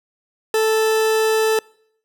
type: tone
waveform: 40% pulse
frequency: 439.3 Hz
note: A4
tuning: 3 cents flat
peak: -14 dBFS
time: 0.54-1.59 s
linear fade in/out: 2 ms
effects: noise-tail reverb RT60 0.7 s tail -26 dB re dry